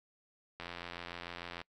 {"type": "click train", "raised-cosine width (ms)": 0.3, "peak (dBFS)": -26, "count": 89, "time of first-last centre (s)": [0.6, 1.615], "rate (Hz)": 86.7, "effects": ["noise-tail reverb RT60 0.1 s tail -25 dB re dry"]}